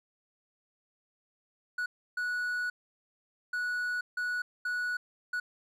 triangle tone bursts at uneven times, 1469 Hz, F#6, 13 cents flat, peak -28 dBFS, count 6, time 1.78-1.86 / 2.17-2.7 / 3.53-4.01 / 4.17-4.42 / 4.65-4.97 / 5.33-5.4 s, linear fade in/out 5 ms, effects none

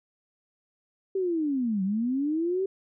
sine linear two-way sweep, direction down then up, 392 to 185 to 392 Hz, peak -24 dBFS, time 1.15-2.66 s, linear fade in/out 5 ms, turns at 1.83 s, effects none

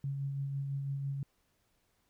sine tone with tremolo, 138.59 Hz, C#3, in tune, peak -32 dBFS, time 0.04-1.23 s, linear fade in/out 2 ms, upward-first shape sine, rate 6 Hz, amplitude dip 30%, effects pink hiss -75 dBFS RMS until 2.09 s

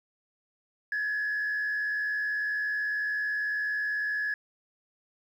sine tone with frequency modulation, 1695 Hz, G#6, 35 cents sharp, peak -26 dBFS, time 0.92-4.34 s, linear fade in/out 2 ms, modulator 78.1 Hz, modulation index 0.52, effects tanh soft clip ceiling -24 dBFS + 10-bit

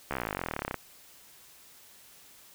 slowing click train, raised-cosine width 0.5 ms, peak -16 dBFS, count 30, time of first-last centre 0.11-0.743 s, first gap 14 ms, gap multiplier 1.03, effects white hiss -55 dBFS RMS until 2.54 s

